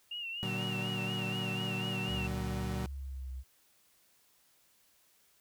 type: tone with vibrato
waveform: sine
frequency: 2795 Hz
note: F7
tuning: 1 cent sharp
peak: -37 dBFS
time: 0.11-2.27 s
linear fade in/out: 5 ms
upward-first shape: sine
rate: 4.1 Hz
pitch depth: 67 cents each way
type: chord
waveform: 35% pulse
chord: Bb augmented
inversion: none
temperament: equal with one note detuned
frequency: 116.54 / 146.83 / 187.47 Hz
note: Bb2 / D3 / F#3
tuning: 0 / 0 / +23 cents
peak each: -37 / -41 / -36 dBFS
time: 0.43-2.86 s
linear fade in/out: 0 ms
type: tone with pitch glide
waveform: sine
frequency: 69.1 to 64.85 Hz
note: C#2 to C2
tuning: -5 to -15 cents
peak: -38 dBFS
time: 2.07-3.44 s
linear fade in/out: 50 ms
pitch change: -110 cents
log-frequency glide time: 2.91-3.29 s
effects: white hiss -68 dBFS RMS until 5.4 s